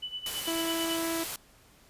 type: tone with tremolo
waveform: sine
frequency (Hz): 2984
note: F#7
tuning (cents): +14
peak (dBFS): -32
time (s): 0.02-0.98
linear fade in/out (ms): 10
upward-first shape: sine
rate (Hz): 9.1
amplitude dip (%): 80
type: noise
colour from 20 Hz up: white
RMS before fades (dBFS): -36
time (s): 0.26-1.36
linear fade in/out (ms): 2
type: tone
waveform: sawtooth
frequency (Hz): 330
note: E4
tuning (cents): +2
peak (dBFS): -26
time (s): 0.47-1.24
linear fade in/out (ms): 10
effects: pink hiss -59 dBFS RMS until 1.89 s + resampled to 32000 Hz